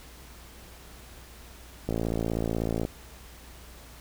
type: click train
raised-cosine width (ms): 2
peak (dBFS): -15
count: 55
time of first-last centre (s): 1.89-2.851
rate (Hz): 56.2
effects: added 60 Hz sine -49 dBFS peak until 4 s + pink hiss -50 dBFS RMS until 4 s